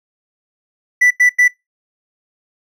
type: tone bursts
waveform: triangle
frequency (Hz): 1975.5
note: B6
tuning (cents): 0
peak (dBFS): -6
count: 3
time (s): 1.01-1.481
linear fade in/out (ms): 10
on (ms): 97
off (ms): 90
effects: noise-tail reverb RT60 0.2 s tail -23 dB re dry